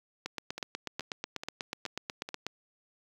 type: two click trains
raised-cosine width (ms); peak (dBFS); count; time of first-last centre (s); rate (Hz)
0.2; -17 / -22; 19 / 5; 0.26-2.466 / 0.58-2.289; 8.16 / 2.34
effects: high-pass 100 Hz 12 dB/octave + 8-bit